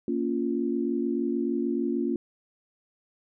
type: chord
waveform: sine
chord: Bb minor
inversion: none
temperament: just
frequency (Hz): 233.1 / 279.7 / 349.6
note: Bb3 / Db4 / F4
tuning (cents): 0 / +16 / +2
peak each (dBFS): -29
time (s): 0.08-2.16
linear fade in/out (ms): 2
effects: none